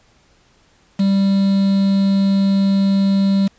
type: tone with quantisation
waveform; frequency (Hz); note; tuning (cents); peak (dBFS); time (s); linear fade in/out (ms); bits
triangle; 196; G3; 0; -10; 0.99-3.48; 10; 5
effects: pink hiss -55 dBFS RMS until 3.58 s + resampled to 16000 Hz